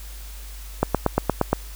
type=click train; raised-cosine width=1 ms; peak=-3 dBFS; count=7; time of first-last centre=0.83-1.53 s; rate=8.57 Hz; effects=added 50 Hz sine -35 dBFS peak until 1.75 s + white hiss -44 dBFS RMS until 1.75 s